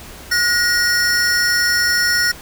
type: tone cluster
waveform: square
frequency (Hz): 1442 / 1881 / 5390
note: F#6 / A#6 / E8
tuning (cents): -45 / +15 / +38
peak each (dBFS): -19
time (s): 0.31-2.32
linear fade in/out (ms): 10
effects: added 67 Hz sine -43 dBFS peak until 2.41 s + pink hiss -37 dBFS RMS until 2.41 s